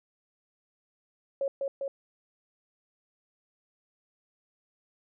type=tone with echo; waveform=sine; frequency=550 Hz; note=C#5; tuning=14 cents flat; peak=-26 dBFS; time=1.41-1.48 s; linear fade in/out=2 ms; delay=200 ms; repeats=2; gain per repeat=-2 dB; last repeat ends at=1.88 s; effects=none